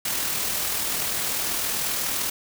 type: noise with amplitude modulation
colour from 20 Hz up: white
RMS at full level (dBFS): -25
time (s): 0.05-2.3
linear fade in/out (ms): 5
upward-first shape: sine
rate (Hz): 40.3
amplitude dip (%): 30
effects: none